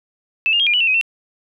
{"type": "tone with pitch steps", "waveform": "sine", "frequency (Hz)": [2630, 2820, 3238, 2410, 2953, 2699, 2526, 2698], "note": ["E7", "F7", "G#7", "D7", "F#7", "E7", "D#7", "E7"], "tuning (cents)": [-5, 16, -45, 44, -4, 40, 26, 40], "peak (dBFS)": -13, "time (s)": [0.46, 1.012], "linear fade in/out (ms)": 0, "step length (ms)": 69, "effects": []}